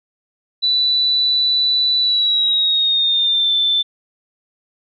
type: tone with pitch glide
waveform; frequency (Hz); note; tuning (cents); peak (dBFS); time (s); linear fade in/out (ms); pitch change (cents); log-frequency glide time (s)
sine; 3971 to 3538; B7 to A7; +9 to +9; -13; 0.62-3.83; 20; -200; 2-3.53
effects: none